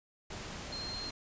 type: tone in noise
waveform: sine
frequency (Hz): 4193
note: C8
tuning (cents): +3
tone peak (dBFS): -39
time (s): 0.72-1.1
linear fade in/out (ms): 5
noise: pink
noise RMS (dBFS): -43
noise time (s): 0.3-1.11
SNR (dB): +1
effects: resampled to 16000 Hz